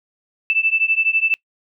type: beating tone pair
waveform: sine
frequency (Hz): 2640 / 2652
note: E7 / E7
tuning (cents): +2 / +10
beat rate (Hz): 12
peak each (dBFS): -18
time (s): 0.5-1.34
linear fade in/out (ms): 0
effects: noise-tail reverb RT60 0.1 s tail -25 dB re dry